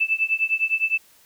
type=tone with tremolo; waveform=sine; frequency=2637 Hz; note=E7; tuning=in tune; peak=-15 dBFS; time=0-0.98 s; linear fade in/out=10 ms; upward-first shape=triangle; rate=9.8 Hz; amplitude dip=100%; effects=white hiss -55 dBFS RMS until 1.25 s